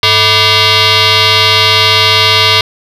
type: tone with frequency modulation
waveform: sine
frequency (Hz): 440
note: A4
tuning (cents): 0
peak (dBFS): -3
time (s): 0.03-2.61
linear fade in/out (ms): 2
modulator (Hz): 541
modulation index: 7.9
effects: tanh soft clip ceiling -3 dBFS